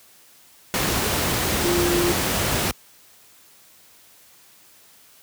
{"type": "tone in noise", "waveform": "sine", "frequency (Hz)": 348.6, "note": "F4", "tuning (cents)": -3, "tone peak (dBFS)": -20, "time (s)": [1.64, 2.12], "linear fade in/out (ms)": 0, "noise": "pink", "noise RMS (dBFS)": -22, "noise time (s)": [0.74, 2.71], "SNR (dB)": -1, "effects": ["white hiss -52 dBFS RMS until 5.22 s", "high-pass 60 Hz 12 dB/octave"]}